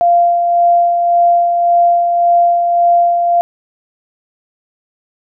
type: tone with tremolo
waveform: sine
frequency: 693 Hz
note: F5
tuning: 14 cents flat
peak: -6 dBFS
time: 0.01-3.41 s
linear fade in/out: 0 ms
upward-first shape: sine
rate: 1.8 Hz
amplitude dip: 40%
effects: none